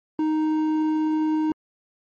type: tone with hard clipping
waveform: sine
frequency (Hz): 311.1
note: D#4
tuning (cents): 0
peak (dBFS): -21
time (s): 0.19-1.52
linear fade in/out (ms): 2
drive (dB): 6
effects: MP3 32 kbps